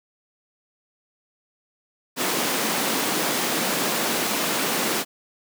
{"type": "high-pass noise", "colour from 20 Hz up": "pink", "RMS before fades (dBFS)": -24, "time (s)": [2.16, 5.05], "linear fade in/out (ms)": 50, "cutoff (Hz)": 200, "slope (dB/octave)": 24, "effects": []}